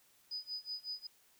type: tone with tremolo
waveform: sine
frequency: 4978 Hz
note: D#8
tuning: in tune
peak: -37 dBFS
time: 0.31-1.07 s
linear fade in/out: 5 ms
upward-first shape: sine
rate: 5.4 Hz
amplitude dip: 95%
effects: white hiss -68 dBFS RMS until 1.39 s